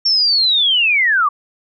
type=linear sweep; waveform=sine; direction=down; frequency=5500 to 1109 Hz; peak=-11 dBFS; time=0.05-1.29 s; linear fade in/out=10 ms; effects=none